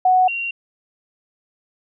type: tone pair in turn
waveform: sine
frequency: 740 / 2756 Hz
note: F#5 / F7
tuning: 0 / -24 cents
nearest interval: octave + major seventh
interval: 2276 cents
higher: second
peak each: -11 / -22 dBFS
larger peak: first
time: 0.05-0.28 / 0.28-0.51 s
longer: neither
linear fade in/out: 5 ms
effects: none